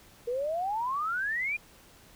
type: exponential sweep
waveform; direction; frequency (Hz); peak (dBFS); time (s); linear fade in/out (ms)
sine; up; 466.2 to 2464; -28; 0.27-1.57; 10
effects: pink hiss -56 dBFS RMS until 2.15 s